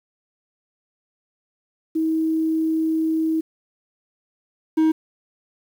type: tone pair in turn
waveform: sine / triangle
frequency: 319.8 / 316.7 Hz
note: D#4 / D#4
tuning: +48 / +31 cents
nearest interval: unison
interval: 17 cents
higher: first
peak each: -18 / -12 dBFS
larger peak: second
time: 1.95-3.41 / 4.77-4.92 s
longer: first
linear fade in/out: 10 ms
effects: 8-bit